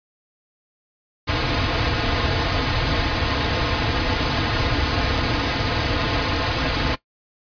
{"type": "noise with comb filter", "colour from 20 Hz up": "pink", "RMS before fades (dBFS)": -21, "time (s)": [1.27, 6.96], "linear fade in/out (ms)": 20, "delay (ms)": 5.2, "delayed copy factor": -0.7, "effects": ["noise-tail reverb RT60 0.1 s tail -17 dB re dry", "resampled to 11025 Hz"]}